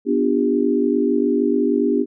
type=chord; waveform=sine; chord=G dominant seventh; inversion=first; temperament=equal with one note detuned; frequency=246.9 / 293.7 / 349.2 / 399.5 Hz; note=B3 / D4 / F4 / G4; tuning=0 / 0 / 0 / +33 cents; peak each=-20 / -20 / -24 / -20 dBFS; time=0.05-2.06 s; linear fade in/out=50 ms; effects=none